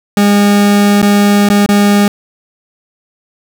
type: tone with dropouts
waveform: 40% pulse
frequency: 203.9 Hz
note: G#3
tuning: 32 cents flat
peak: -5 dBFS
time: 0.17-2.08 s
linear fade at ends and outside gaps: 2 ms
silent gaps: 1.018-1.027 / 1.489-1.5 / 1.662-1.689 s
effects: none